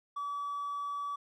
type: tone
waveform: triangle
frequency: 1146 Hz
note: D6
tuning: 43 cents flat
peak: -31 dBFS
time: 0.16-1.16 s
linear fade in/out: 10 ms
effects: tanh soft clip ceiling -30 dBFS